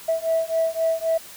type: beating tone pair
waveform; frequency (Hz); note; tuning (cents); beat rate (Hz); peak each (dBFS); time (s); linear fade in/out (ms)
sine; 651 / 654.8; E5 / E5; -22 / -12; 3.8; -22; 0.08-1.18; 10
effects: tanh soft clip ceiling -13 dBFS + white hiss -42 dBFS RMS until 1.36 s